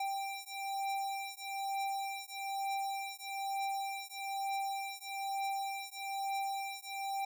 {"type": "beating tone pair", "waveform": "square", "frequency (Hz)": [785, 786.1], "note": ["G5", "G5"], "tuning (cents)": [2, 5], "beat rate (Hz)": 1.1, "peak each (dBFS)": [-40, -40], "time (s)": [0, 7.25], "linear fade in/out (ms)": 5, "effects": []}